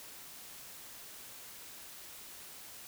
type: silence
effects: white hiss -50 dBFS RMS until 2.87 s